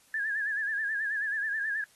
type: tone with vibrato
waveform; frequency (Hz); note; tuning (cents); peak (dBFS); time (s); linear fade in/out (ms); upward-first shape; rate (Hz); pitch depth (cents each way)
sine; 1700; G#6; +40; -28; 0.14-1.84; 2; sine; 9.3; 86
effects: white hiss -62 dBFS RMS until 1.95 s + AAC 32 kbps